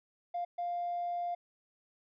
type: tone bursts at uneven times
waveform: triangle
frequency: 700 Hz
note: F5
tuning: 4 cents sharp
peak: -29 dBFS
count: 2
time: 0.34-0.45 / 0.58-1.35 s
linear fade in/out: 10 ms
effects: tanh soft clip ceiling -30 dBFS + resampled to 11025 Hz